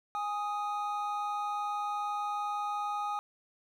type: tone pair together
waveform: triangle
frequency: 825.5 / 1248 Hz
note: G#5 / D#6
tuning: -11 / +5 cents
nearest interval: perfect fifth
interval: 716 cents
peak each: -32 / -33 dBFS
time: 0.15-3.19 s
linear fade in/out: 0 ms
effects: none